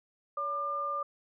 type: tone pair together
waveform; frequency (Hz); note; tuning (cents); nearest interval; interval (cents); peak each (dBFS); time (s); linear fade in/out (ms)
sine; 566 / 1199.3; C#5 / D6; +36 / +36; octave + minor second; 1300; -39 / -31; 0.37-1.03; 5
effects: none